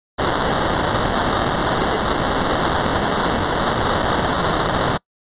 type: noise with sample-and-hold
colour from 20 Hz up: white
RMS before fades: -19 dBFS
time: 0.18-4.98 s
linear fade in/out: 20 ms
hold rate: 2450 Hz
effects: noise-tail reverb RT60 0.1 s tail -26 dB re dry + resampled to 8000 Hz